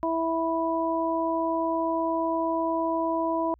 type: harmonic tone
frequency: 328.3 Hz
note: E4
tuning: 7 cents flat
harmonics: 1 / 2 / 3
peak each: -28 / -28 / -28 dBFS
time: 0.03-3.54 s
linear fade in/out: 0 ms
effects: added 60 Hz sine -55 dBFS peak until 3.59 s